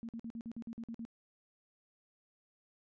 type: tone bursts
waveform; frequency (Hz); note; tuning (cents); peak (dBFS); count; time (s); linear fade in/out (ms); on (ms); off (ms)
sine; 230; A#3; -23; -40; 10; 0.03-1.051; 0; 58; 49
effects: resampled to 16000 Hz